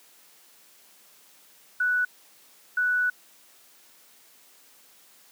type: tone bursts at uneven times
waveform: sine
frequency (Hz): 1480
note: F#6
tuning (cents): 0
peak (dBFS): -21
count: 2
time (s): 1.8-2.05 / 2.77-3.1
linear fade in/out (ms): 5
effects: white hiss -56 dBFS RMS until 5.31 s + high-pass 200 Hz 12 dB/octave